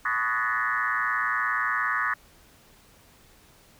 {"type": "tone with frequency modulation", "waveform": "sine", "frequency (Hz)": 1480, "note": "F#6", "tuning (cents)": 0, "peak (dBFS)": -23, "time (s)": [0.05, 2.14], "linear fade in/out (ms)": 5, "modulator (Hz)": 117, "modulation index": 3.6, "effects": ["pink hiss -56 dBFS RMS until 3.79 s"]}